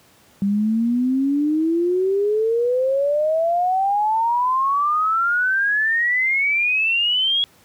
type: exponential sweep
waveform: sine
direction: up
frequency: 196 to 3347 Hz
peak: -16 dBFS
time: 0.42-7.44 s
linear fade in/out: 0 ms
effects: pink hiss -53 dBFS RMS until 7.64 s + high-pass 80 Hz 12 dB/octave